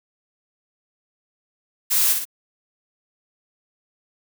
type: noise with echo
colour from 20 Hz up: blue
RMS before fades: -19 dBFS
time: 1.9-2.14 s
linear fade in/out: 20 ms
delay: 57 ms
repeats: 2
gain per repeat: -5 dB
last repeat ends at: 2.254 s
effects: none